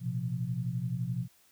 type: chord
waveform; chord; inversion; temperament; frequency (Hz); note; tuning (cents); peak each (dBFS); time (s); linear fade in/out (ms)
sine; Bb suspended second; none; equal with one note detuned; 116.54 / 128.27 / 174.61; Bb2 / C3 / F3; 0 / -34 / 0; -36 / -33 / -36; 0-1.28; 50
effects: white hiss -64 dBFS RMS until 1.51 s